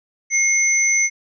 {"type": "tone pair together", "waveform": "sine", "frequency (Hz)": [2148, 6075], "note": ["C7", "F#8"], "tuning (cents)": [45, 45], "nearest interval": "octave + tritone", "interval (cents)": 1800, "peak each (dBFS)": -17, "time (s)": [0.3, 1.1], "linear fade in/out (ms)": 50, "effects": []}